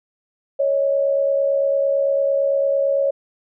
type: tone pair together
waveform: sine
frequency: 554.4 / 623.3 Hz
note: C#5 / D#5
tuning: 0 / +3 cents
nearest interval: major second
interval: 203 cents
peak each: -16 / -24 dBFS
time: 0.59-3.11 s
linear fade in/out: 10 ms
effects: none